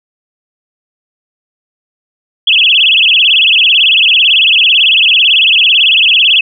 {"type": "tone with vibrato", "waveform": "sine", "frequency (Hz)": 2960, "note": "F#7", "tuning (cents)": 0, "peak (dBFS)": -4, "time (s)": [2.47, 6.41], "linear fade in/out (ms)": 5, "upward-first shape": "sine", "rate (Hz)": 18, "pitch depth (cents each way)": 250, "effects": []}